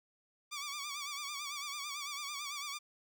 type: tone with vibrato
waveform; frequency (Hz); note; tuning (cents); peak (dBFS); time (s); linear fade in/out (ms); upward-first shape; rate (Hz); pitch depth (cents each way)
10% pulse; 1157; D6; -26; -31; 0.51-2.79; 20; sine; 9; 75
effects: none